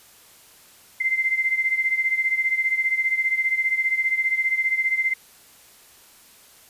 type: beating tone pair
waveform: sine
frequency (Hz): 2078 / 2093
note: C7 / C7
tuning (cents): -12 / 0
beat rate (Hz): 15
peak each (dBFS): -21 / -25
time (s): 1-5.14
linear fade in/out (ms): 10
effects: white hiss -51 dBFS RMS until 6.69 s + resampled to 32000 Hz